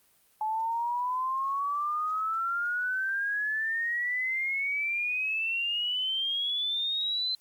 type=exponential sweep; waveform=sine; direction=up; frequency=857 to 4090 Hz; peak=-27 dBFS; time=0.41-7.35 s; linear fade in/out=2 ms; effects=white hiss -65 dBFS RMS until 7.4 s + Opus 32 kbps